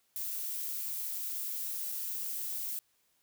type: noise with dropouts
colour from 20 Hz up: violet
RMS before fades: -37 dBFS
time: 0.16-2.79 s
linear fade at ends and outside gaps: 0 ms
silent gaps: 1.918-1.922 s
effects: white hiss -73 dBFS RMS until 3.22 s